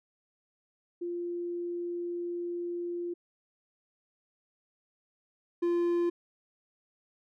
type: tone pair in turn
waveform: sine / triangle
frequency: 347.8 / 345.8 Hz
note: F4 / F4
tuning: -7 / -17 cents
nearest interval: unison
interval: 10 cents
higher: first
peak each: -32 / -23 dBFS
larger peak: second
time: 1.01-3.14 / 5.62-6.1 s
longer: first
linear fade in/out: 10 ms
effects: none